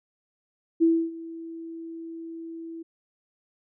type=tone with ADSR envelope; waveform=sine; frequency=329.6 Hz; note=E4; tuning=in tune; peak=-15 dBFS; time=0.8-2.83 s; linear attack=26 ms; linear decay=280 ms; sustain=-20 dB; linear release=12 ms; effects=none